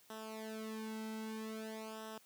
sawtooth tone with flanger, 219.4 Hz, A3, 5 cents flat, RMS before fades -45 dBFS, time 0.1-2.18 s, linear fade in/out 2 ms, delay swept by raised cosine 0.44 to 1.74 ms, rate 0.51 Hz, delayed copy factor -0.9, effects white hiss -66 dBFS RMS until 2.25 s + high-pass 100 Hz 12 dB/octave

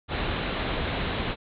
pink low-pass noise, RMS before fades -29 dBFS, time 0.08-1.36 s, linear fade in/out 50 ms, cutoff 4000 Hz, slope 96 dB/octave, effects none

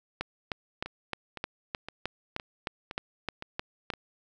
two click trains, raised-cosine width 0.3 ms, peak -15 / -22 dBFS, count 13 / 7, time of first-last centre 0.21-3.902 / 0.86-3.937 s, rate 3.25 / 1.95 Hz, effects none

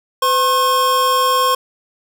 square tone pair together, 506 / 1075.6 Hz, B4 / C6, +42 / +47 cents, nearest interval octave + minor second, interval 1305 cents, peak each -20 / -14 dBFS, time 0.22-1.55 s, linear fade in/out 5 ms, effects none

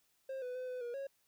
triangle tone with pitch steps, 532 / 498.4 / 508 / 503 / 478.4 / 549 Hz, C5 / B4 / B4 / B4 / A#4 / C#5, +29 / +16 / +49 / +32 / +45 / -17 cents, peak -37 dBFS, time 0.29-1.07 s, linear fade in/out 5 ms, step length 130 ms, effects white hiss -75 dBFS RMS until 1.27 s

